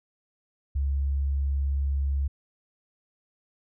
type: tone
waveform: sine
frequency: 69.3 Hz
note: C#2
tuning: in tune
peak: -23 dBFS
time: 0.75-2.28 s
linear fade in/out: 10 ms
effects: none